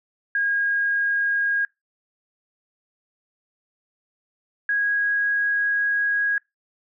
sine tone pair in turn, 1632 / 1649.1 Hz, G#6 / G#6, -31 / -13 cents, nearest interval unison, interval 18 cents, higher second, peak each -19 dBFS, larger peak neither, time 0.35-1.65 / 4.69-6.38 s, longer second, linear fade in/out 2 ms, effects noise-tail reverb RT60 0.2 s tail -26 dB re dry

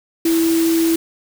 sine tone in noise, 329.4 Hz, E4, 1 cent flat, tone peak -13 dBFS, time 0.25-0.96 s, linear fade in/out 5 ms, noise white, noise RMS -26 dBFS, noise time 0.25-0.96 s, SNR +10 dB, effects none

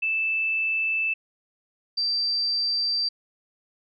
sine tone pair in turn, 2637 / 4686 Hz, E7 / D8, 0 / -5 cents, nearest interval minor seventh, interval 995 cents, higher second, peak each -22 / -22 dBFS, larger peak neither, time 0.02-1.14 / 1.97-3.09 s, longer neither, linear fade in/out 10 ms, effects none

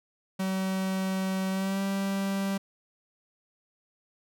45% pulse tone with pitch glide, 189.9 to 195.69 Hz, F#3 to G3, +45 to -3 cents, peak -27 dBFS, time 0.39-2.58 s, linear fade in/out 10 ms, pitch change +52 cents, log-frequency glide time 1.5-1.81 s, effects none

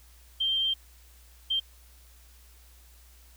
sine tone bursts at uneven times, 3156 Hz, G7, 11 cents sharp, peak -24 dBFS, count 2, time 0.4-0.74 / 1.5-1.6 s, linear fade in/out 10 ms, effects added 60 Hz sine -53 dBFS peak until 3.36 s + white hiss -59 dBFS RMS until 3.36 s

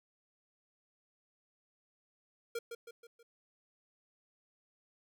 square tone with echo, 466.5 Hz, A#4, 1 cent sharp, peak -36 dBFS, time 2.55-2.59 s, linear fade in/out 5 ms, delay 160 ms, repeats 4, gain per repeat -6 dB, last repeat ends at 3.23 s, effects none

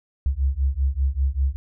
sine beating tone pair, 65.41 / 70.51 Hz, C2 / C#2, 0 / +30 cents, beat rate 5.1 Hz, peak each -22 dBFS, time 0.26-1.56 s, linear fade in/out 0 ms, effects none

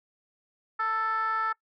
sine tone with frequency modulation, 1324 Hz, E6, 7 cents sharp, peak -24 dBFS, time 0.79-1.53 s, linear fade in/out 10 ms, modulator 436 Hz, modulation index 0.76, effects noise-tail reverb RT60 0.1 s tail -22 dB re dry + tanh soft clip ceiling -21 dBFS

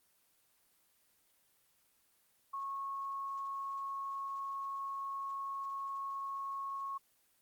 sine tone, 1097 Hz, C#6, 18 cents flat, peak -37 dBFS, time 2.53-6.98 s, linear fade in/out 10 ms, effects white hiss -72 dBFS RMS until 7.41 s + Opus 24 kbps

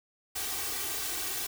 white noise with comb filter, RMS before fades -34 dBFS, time 0.35-1.47 s, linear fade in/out 10 ms, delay 2.6 ms, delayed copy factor +1, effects none

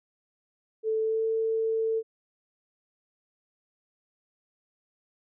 sine tone with pitch glide, 440 to 446.4 Hz, A4 to A4, 0 to +25 cents, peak -24 dBFS, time 0.83-2.03 s, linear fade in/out 50 ms, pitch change +25 cents, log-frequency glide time 1.01-1.26 s, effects none

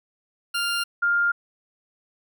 20% pulse / sine tone pair in turn, 1398 / 1403.4 Hz, F6 / F6, +1 / +8 cents, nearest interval unison, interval 7 cents, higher second, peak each -18 dBFS, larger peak neither, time 0.54-0.84 / 1.02-1.32 s, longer neither, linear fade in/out 10 ms, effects none

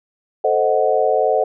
sine chord, A diminished seventh, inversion none, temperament equal, 440 / 523.3 / 622.3 / 740 Hz, A4 / C5 / Eb5 / Gb5, 0 / 0 / 0 / 0 cents, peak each -19 dBFS, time 0.44-1.44 s, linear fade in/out 5 ms, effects none

